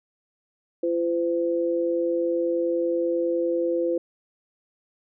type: tone pair together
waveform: sine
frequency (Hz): 340.8 / 510.6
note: F4 / C5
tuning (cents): -42 / -42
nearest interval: perfect fifth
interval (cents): 700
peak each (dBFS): -24 / -24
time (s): 0.83-3.98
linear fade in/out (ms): 5
effects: none